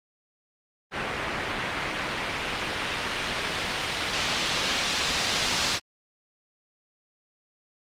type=noise with low-pass filter sweep; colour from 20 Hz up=white; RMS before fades=-28 dBFS; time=0.91-5.8 s; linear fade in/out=50 ms; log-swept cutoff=2000 to 4900 Hz; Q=1; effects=Opus 32 kbps